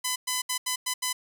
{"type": "tone bursts at uneven times", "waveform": "5% pulse", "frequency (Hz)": 1008, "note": "B5", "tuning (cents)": 35, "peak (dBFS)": -14, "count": 6, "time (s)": [[0.04, 0.16], [0.27, 0.42], [0.49, 0.58], [0.66, 0.76], [0.86, 0.94], [1.02, 1.13]], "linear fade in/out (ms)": 10, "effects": []}